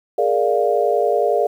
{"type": "chord", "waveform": "sine", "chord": "Bb dominant seventh", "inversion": "third", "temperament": "equal", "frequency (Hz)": [415.3, 466.2, 587.3, 698.5], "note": ["Ab4", "Bb4", "D5", "F5"], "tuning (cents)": [0, 0, 0, 0], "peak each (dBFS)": -20, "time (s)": [0.18, 1.47], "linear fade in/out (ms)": 5, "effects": ["8-bit"]}